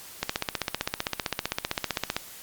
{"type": "click train", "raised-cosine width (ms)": 0.2, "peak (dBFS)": -8, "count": 31, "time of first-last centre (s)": [0.23, 2.165], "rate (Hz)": 15.5, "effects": ["white hiss -45 dBFS RMS until 2.42 s", "Opus 48 kbps"]}